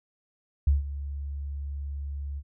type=tone with ADSR envelope; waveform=sine; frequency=70.7 Hz; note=C#2; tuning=35 cents sharp; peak=-16 dBFS; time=0.67-2.43 s; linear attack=5 ms; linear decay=150 ms; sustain=-15 dB; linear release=53 ms; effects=none